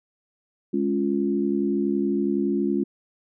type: chord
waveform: sine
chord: Db major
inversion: second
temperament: equal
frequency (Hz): 207.7 / 277.2 / 349.2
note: Ab3 / Db4 / F4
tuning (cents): 0 / 0 / 0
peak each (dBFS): -25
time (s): 0.73-2.84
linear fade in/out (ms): 10
effects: none